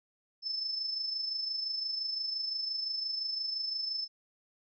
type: tone with amplitude modulation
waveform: sine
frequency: 5260 Hz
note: E8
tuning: 5 cents flat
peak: -30 dBFS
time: 0.42-4.08 s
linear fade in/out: 50 ms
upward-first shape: sine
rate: 25.8 Hz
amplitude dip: 50%
effects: none